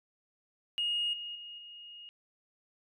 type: tone with level steps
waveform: sine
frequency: 2863 Hz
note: F7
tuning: 42 cents sharp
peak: -28 / -38 / -43 / -46 dBFS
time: 0.78-2.09 s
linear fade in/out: 0 ms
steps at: 1.13 / 1.35 / 1.58 s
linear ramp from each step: 5 ms
effects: tanh soft clip ceiling -24 dBFS